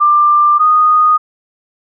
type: tone pair in turn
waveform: sine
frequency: 1188 / 1236.7 Hz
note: D6 / D#6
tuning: +20 / -11 cents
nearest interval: minor second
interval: 69 cents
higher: second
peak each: -6 dBFS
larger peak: neither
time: 0-0.59 / 0.59-1.18 s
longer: neither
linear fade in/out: 20 ms
effects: none